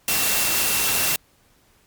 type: tone in noise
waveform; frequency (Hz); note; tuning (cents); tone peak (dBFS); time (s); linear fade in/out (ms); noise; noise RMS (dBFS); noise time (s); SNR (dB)
sine; 2712; E7; +49; -29; 0.08-1.16; 2; white; -21; 0.08-1.16; -11
effects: pink hiss -59 dBFS RMS until 1.86 s + MP3 96 kbps